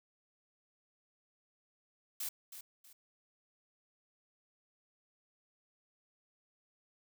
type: noise with echo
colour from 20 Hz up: blue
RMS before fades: -39 dBFS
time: 2.2-2.29 s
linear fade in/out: 5 ms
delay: 320 ms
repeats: 2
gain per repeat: -10 dB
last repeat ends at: 2.93 s
effects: none